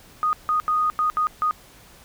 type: tone bursts at uneven times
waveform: sine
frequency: 1239 Hz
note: D#6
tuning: 8 cents flat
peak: -18 dBFS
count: 6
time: 0.23-0.33 / 0.49-0.6 / 0.68-0.9 / 0.99-1.1 / 1.17-1.27 / 1.42-1.51 s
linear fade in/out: 0 ms
effects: pink hiss -49 dBFS RMS until 2.04 s